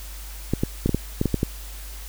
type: clicks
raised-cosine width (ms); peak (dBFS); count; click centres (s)
3; -7; 9; 0.536 / 0.635 / 0.86 / 0.893 / 0.946 / 1.214 / 1.257 / 1.343 / 1.431
effects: added 50 Hz sine -35 dBFS peak until 2.08 s + white hiss -42 dBFS RMS until 2.08 s